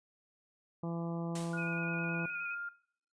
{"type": "harmonic tone", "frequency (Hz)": 168.3, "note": "E3", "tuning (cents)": 36, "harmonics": [1, 2, 3, 4, 5, 6, 7], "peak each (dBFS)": [-36, -42, -46, -48, -50, -52, -53], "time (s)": [0.83, 2.26], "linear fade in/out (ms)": 5}
{"type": "noise with exponential decay", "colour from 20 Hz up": "white", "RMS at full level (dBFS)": -41, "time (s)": [1.35, 1.86], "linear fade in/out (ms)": 5, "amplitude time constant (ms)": 110}
{"type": "tone with pitch glide", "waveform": "sine", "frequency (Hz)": [1439, 1402.9], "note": ["F#6", "F6"], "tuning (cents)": [-49, 7], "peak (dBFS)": -38, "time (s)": [1.53, 2.69], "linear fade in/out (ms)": 5, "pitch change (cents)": -44, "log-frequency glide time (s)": [2.27, 2.39]}
{"type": "tone with vibrato", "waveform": "sine", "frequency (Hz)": 2489, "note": "D#7", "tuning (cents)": 0, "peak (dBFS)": -39, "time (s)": [1.57, 2.56], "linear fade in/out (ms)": 20, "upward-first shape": "square", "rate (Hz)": 9.6, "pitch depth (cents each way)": 24}
{"effects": ["noise-tail reverb RT60 0.6 s tail -19 dB re dry", "resampled to 22050 Hz"]}